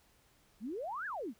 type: exponential two-way sweep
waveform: sine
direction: up then down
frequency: 191.1 to 1760 to 191.1 Hz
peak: -37 dBFS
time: 0.6-1.34 s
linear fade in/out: 50 ms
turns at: 1.06 s
effects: pink hiss -68 dBFS RMS until 1.39 s